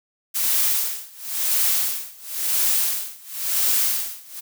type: noise with tremolo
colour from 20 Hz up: blue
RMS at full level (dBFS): -19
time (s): 0.34-4.41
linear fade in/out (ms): 20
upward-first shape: sine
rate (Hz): 0.96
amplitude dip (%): 95
effects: none